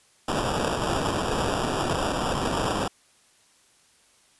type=noise with sample-and-hold; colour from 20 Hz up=white; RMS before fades=-26 dBFS; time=0.28-2.88 s; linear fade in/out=5 ms; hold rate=2100 Hz; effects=white hiss -60 dBFS RMS until 4.39 s + resampled to 24000 Hz